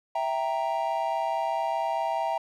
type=chord; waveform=triangle; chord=E diminished; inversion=none; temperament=equal; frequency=659.3 / 784 / 932.3 Hz; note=E5 / G5 / Bb5; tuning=0 / 0 / 0 cents; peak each=-28 dBFS; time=0.15-2.38 s; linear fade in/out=5 ms; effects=none